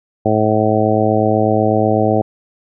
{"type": "harmonic tone", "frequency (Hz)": 108.1, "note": "A2", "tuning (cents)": -30, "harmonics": [1, 2, 3, 4, 5, 6, 7], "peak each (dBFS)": [-19, -19, -19, -19, -19, -19, -19], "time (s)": [0.25, 2.22], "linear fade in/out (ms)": 10, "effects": []}